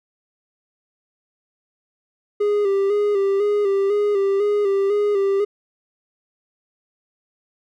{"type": "tone with vibrato", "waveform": "triangle", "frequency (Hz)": 403.4, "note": "G4", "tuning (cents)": 50, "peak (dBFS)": -14, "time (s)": [2.4, 5.45], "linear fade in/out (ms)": 10, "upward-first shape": "square", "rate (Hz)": 2, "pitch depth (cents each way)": 42, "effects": []}